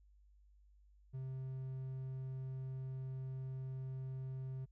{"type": "tone", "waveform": "triangle", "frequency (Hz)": 131.4, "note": "C3", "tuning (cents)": 8, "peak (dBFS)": -39, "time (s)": [1.13, 4.66], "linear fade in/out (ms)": 20, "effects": ["added 50 Hz sine -63 dBFS peak until 4.71 s"]}